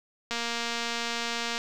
click train, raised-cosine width 0.2 ms, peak -14 dBFS, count 298, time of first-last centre 0.31-1.579 s, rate 234 Hz, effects none

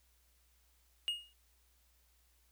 triangle tone with exponential decay, 2860 Hz, F7, 41 cents sharp, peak -28 dBFS, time 1.08-1.33 s, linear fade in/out 0 ms, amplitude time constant 53 ms, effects added 60 Hz sine -70 dBFS peak until 2.51 s + white hiss -73 dBFS RMS until 2.51 s

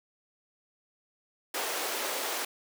pink high-pass noise, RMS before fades -33 dBFS, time 1.54-2.45 s, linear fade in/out 5 ms, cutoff 370 Hz, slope 24 dB/octave, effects none

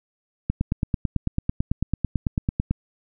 click train, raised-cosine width 5 ms, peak -9 dBFS, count 21, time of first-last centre 0.5-2.71 s, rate 9.05 Hz, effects none

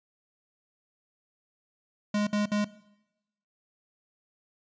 square tone bursts, 207.7 Hz, G#3, in tune, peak -25 dBFS, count 3, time 2.14-2.646 s, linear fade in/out 5 ms, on 130 ms, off 58 ms, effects noise-tail reverb RT60 0.9 s tail -19 dB re dry + resampled to 16000 Hz

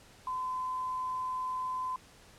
sine tone with quantisation, 1021 Hz, C6, 43 cents flat, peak -32 dBFS, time 0.27-1.96 s, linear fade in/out 2 ms, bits 10, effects pink hiss -57 dBFS RMS until 2.38 s + low-pass 10000 Hz 12 dB/octave

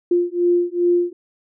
sine beating tone pair, 349.2 / 351.7 Hz, F4 / F4, 0 / +12 cents, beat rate 2.5 Hz, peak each -18 dBFS, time 0.11-1.13 s, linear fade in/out 5 ms, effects none

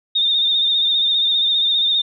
sine tone with vibrato, 3653 Hz, A#7, 36 cents flat, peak -14 dBFS, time 0.15-2.02 s, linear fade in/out 10 ms, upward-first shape sine, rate 15 Hz, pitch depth 46 cents each way, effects none

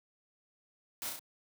white noise with echo, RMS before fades -39 dBFS, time 1.02-1.09 s, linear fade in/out 0 ms, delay 34 ms, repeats 3, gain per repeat -3 dB, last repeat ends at 1.192 s, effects high-pass 100 Hz 12 dB/octave

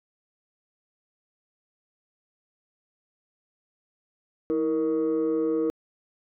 sine tone pair together, 322.4 / 467.5 Hz, E4 / A#4, -38 / +5 cents, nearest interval tritone, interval 643 cents, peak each -23 dBFS, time 4.5-5.7 s, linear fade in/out 0 ms, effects tanh soft clip ceiling -19 dBFS

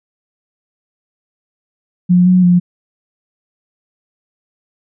sine tone with pitch steps, 178.7 / 182.7 / 177.2 Hz, F3 / F#3 / F3, +40 / -22 / +25 cents, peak -6 dBFS, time 2.09-2.6 s, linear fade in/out 20 ms, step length 170 ms, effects none

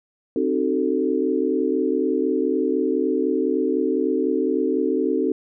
sine tone cluster, 263.8 / 307.8 / 377.6 / 443.6 Hz, C4 / D#4 / F#4 / A4, +14 / -19 / +35 / +14 cents, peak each -24 dBFS, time 0.36-5.32 s, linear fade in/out 2 ms, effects none

